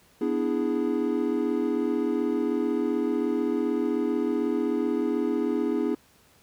triangle chord, E dominant seventh, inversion second, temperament equal, 246.9 / 293.7 / 329.6 / 415.3 Hz, B3 / D4 / E4 / G#4, 0 / 0 / 0 / 0 cents, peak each -27 dBFS, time 0.21-5.95 s, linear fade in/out 5 ms, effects pink hiss -59 dBFS RMS until 6.42 s + high-pass 60 Hz 12 dB/octave

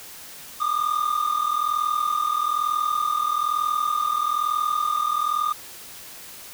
triangle tone pair together, 1184.9 / 1226 Hz, D6 / D#6, +15 / -26 cents, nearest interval minor second, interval 59 cents, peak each -23 / -21 dBFS, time 0.6-5.53 s, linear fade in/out 10 ms, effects white hiss -41 dBFS RMS until 6.53 s

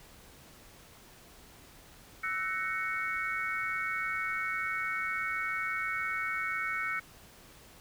sine chord, F# dominant seventh, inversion third, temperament equal with one note detuned, 1318.5 / 1500.6 / 1864.7 / 2217 Hz, E6 / F#6 / A#6 / C#7, 0 / +24 / 0 / 0 cents, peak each -37 / -37 / -40 / -34 dBFS, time 2.23-7 s, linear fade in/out 10 ms, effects pink hiss -55 dBFS RMS until 7.8 s

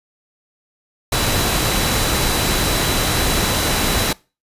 sine tone in noise, 3951 Hz, B7, in tune, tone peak -27 dBFS, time 1.12-4.13 s, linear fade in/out 5 ms, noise pink, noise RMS -18 dBFS, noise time 1.12-4.13 s, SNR -12 dB, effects noise-tail reverb RT60 0.3 s tail -23 dB re dry + resampled to 32000 Hz

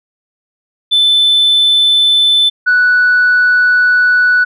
sine tone pair in turn, 3520 / 1480 Hz, A7 / F#6, 0 / 0 cents, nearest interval octave + minor third, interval 1500 cents, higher first, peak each -5 dBFS, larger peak neither, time 0.91-2.5 / 2.66-4.45 s, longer second, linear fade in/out 20 ms, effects tanh soft clip ceiling -4 dBFS

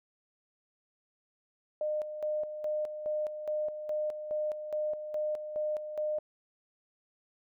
sine tone with tremolo, 608 Hz, D#5, 40 cents flat, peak -29 dBFS, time 1.81-6.19 s, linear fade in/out 2 ms, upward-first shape square, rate 2.4 Hz, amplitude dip 60%, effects none

